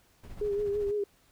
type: noise with tremolo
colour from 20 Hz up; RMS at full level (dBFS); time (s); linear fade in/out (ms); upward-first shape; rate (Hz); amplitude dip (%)
brown; -42; 0.23-0.92; 10; sine; 14; 55
type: tone with vibrato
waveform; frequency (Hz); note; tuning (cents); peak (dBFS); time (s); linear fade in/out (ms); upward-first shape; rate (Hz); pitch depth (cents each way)
sine; 409.4; G#4; -25; -27; 0.41-1.04; 5; sine; 6; 41
effects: pink hiss -65 dBFS RMS until 1.31 s